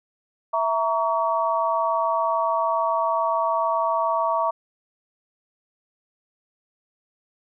sine chord, A# diminished, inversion second, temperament equal with one note detuned, 659.3 / 932.3 / 1130.1 Hz, E5 / A#5 / C#6, 0 / 0 / +33 cents, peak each -24 dBFS, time 0.53-4.51 s, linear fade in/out 10 ms, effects none

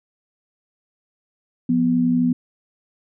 sine tone pair together, 175.14 / 246.9 Hz, F3 / B3, +5 / 0 cents, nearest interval tritone, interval 595 cents, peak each -22 / -16 dBFS, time 1.69-2.33 s, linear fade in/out 5 ms, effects none

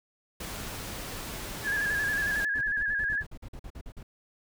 pink noise, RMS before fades -38 dBFS, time 0.4-2.45 s, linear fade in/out 5 ms
sine tone with vibrato, 1676 Hz, G#6, 15 cents sharp, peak -26 dBFS, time 1.63-3.24 s, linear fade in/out 50 ms, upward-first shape square, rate 11 Hz, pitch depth 44 cents each way
brown noise bursts, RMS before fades -41 dBFS, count 14, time 2.55-4.03 s, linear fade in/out 5 ms, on 63 ms, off 46 ms
effects none

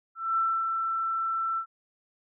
sine tone with ADSR envelope, 1337 Hz, E6, 24 cents sharp, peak -22 dBFS, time 0.15-1.66 s, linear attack 220 ms, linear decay 270 ms, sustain -4 dB, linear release 82 ms, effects none

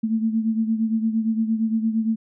sine beating tone pair, 221.2 / 229.9 Hz, A3 / A#3, +9 / -24 cents, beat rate 8.7 Hz, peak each -20 / -26 dBFS, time 0.03-2.16 s, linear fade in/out 10 ms, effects none

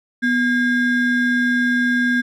triangle ring-modulated tone, 932.3 Hz, A#5, in tune, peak -10 dBFS, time 0.22-2.22 s, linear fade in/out 20 ms, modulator 686 Hz, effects none

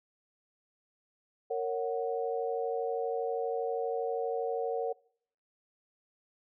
sine chord, F# major, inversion first, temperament just, 462.5 / 555 / 740 Hz, A#4 / C#5 / F#5, -14 / +2 / 0 cents, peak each -32 / -36 / -36 dBFS, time 1.5-4.93 s, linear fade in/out 10 ms, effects noise-tail reverb RT60 0.6 s tail -23 dB re dry

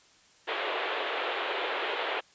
pink band-pass noise, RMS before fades -32 dBFS, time 0.47-2.21 s, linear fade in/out 20 ms, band 370 to 3600 Hz, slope 48 dB/octave, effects white hiss -60 dBFS RMS until 2.34 s + resampled to 16000 Hz

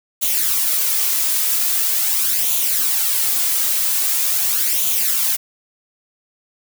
blue noise with flanger, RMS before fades -18 dBFS, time 0.21-5.37 s, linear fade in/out 20 ms, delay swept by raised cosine 0.29 to 3.19 ms, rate 0.43 Hz, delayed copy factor +0.55, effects none

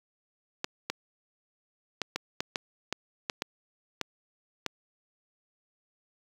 clicks, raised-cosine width 0.2 ms, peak -12 dBFS, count 11, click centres 0.644 / 0.9 / 2.017 / 2.16 / 2.405 / 2.558 / 2.926 / 3.298 / 3.421 / 4.013 / 4.663 s, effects high-pass 100 Hz 12 dB/octave + 7-bit

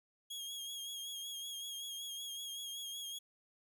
sawtooth tone with vibrato, 3280 Hz, G#7, 22 cents flat, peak -39 dBFS, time 0.3-3.19 s, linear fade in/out 10 ms, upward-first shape sine, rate 5.3 Hz, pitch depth 37 cents each way, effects none

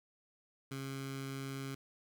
15% pulse tone with notch filter, 135.7 Hz, C#3, 36 cents flat, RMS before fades -42 dBFS, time 0.71-1.75 s, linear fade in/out 5 ms, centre 590 Hz, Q 1, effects none

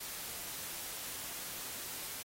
white noise, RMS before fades -43 dBFS, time 0-2.23 s, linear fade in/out 10 ms, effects AAC 48 kbps

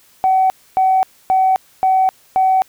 sine tone bursts, 757 Hz, F#5, 39 cents sharp, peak -9 dBFS, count 5, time 0.24-2.62 s, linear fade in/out 0 ms, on 260 ms, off 270 ms, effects tanh soft clip ceiling -6 dBFS + white hiss -51 dBFS RMS until 2.68 s

